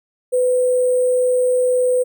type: tone with sample-and-hold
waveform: sine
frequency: 501 Hz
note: B4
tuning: 25 cents sharp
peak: -13 dBFS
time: 0.32-2.04 s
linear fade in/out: 20 ms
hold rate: 8820 Hz
effects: none